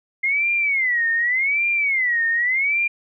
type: tone with vibrato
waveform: sine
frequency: 2093 Hz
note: C7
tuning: in tune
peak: -17 dBFS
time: 0.23-2.88 s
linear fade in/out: 10 ms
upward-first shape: sine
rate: 0.86 Hz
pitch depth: 230 cents each way
effects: none